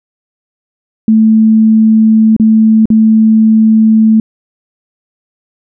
sine tone with dropouts, 220 Hz, A3, in tune, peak -3 dBFS, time 1.08-4.2 s, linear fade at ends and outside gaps 2 ms, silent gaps 2.365-2.398 / 2.856-2.902 s, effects none

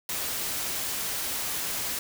white noise, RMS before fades -31 dBFS, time 0.09-1.99 s, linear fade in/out 2 ms, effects none

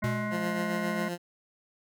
harmonic tone, 211 Hz, G#3, 28 cents sharp, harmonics 1 / 3 / 5 / 7 / 9 / 10, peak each -32 / -37 / -39 / -40 / -42 / -42 dBFS, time 0.02-1.09 s, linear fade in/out 10 ms
square tone with exponential decay, 121.1 Hz, B2, 34 cents flat, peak -27 dBFS, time 0.04-0.73 s, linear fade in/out 0 ms, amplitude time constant 150 ms
15% pulse tone with tremolo, 174.61 Hz, F3, in tune, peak -24 dBFS, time 0.3-1.18 s, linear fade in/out 50 ms, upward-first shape sine, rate 7.4 Hz, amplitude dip 40%
effects none

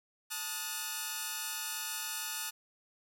5% pulse chord, D# diminished, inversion second, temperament equal with one note detuned, 880 / 1244.5 / 1451.2 Hz, A5 / D#6 / F#6, 0 / 0 / -34 cents, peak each -29 / -30 / -28 dBFS, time 0.3-2.51 s, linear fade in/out 20 ms, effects none

